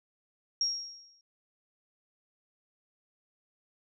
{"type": "tone with exponential decay", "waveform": "sine", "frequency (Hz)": 5588, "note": "F8", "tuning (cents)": 0, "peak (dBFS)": -24, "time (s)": [0.61, 1.21], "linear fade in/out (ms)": 2, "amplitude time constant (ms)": 130, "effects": []}